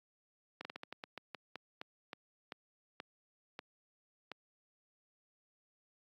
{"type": "slowing click train", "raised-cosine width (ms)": 0.3, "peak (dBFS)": -27, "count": 16, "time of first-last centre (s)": [0.61, 4.317], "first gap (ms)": 40, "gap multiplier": 1.23, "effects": ["high-pass 200 Hz 12 dB/octave", "Opus 48 kbps"]}